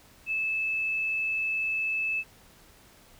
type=tone; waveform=sine; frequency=2616 Hz; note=E7; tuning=14 cents flat; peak=-26 dBFS; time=0.26-2.24 s; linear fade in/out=50 ms; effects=pink hiss -56 dBFS RMS until 3.19 s